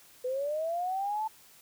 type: linear sweep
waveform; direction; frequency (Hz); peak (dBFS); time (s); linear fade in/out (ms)
sine; up; 493.9 to 887; -29; 0.24-1.28; 10
effects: white hiss -57 dBFS RMS until 1.61 s